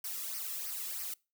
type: noise with flanger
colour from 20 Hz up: blue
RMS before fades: -39 dBFS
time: 0.04-1.14 s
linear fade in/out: 5 ms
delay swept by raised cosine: 0.27 to 1.37 ms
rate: 3.1 Hz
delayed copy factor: -0.7
effects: noise-tail reverb RT60 0.3 s tail -25 dB re dry